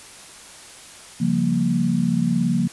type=chord; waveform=sine; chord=G half-diminished seventh; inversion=second; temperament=equal; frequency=138.59 / 174.61 / 196 / 233.1 Hz; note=Db3 / F3 / G3 / Bb3; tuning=0 / 0 / 0 / 0 cents; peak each=-26 / -21 / -27 / -21 dBFS; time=1.2-2.68 s; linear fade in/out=10 ms; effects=white hiss -42 dBFS RMS until 2.72 s + resampled to 24000 Hz